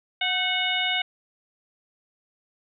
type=harmonic tone with a mistuned harmonic; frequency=732 Hz; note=F#5; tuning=19 cents flat; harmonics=1 / 2 / 3 / 4 / 5; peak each=-31 / -32 / -27 / -27 / -29 dBFS; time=0.21-1.02 s; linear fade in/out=5 ms; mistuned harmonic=2; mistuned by=+64 cents; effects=none